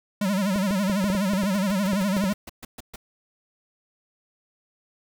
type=tone with vibrato; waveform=square; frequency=196 Hz; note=G3; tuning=in tune; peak=-22 dBFS; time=0.21-2.33 s; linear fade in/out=5 ms; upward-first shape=sine; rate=12 Hz; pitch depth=120 cents each way
type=clicks; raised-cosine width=2 ms; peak=-18 dBFS; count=11; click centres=0.56 / 0.709 / 0.898 / 1.042 / 1.101 / 1.15 / 1.335 / 1.435 / 1.933 / 2.167 / 2.239 s
type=noise bursts; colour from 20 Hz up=pink; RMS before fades=-38 dBFS; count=10; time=1.54-2.96 s; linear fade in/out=5 ms; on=25 ms; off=130 ms
effects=none